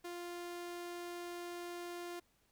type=tone; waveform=sawtooth; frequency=349.2 Hz; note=F4; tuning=in tune; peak=-39 dBFS; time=0.04-2.2 s; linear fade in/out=10 ms; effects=pink hiss -74 dBFS RMS until 2.51 s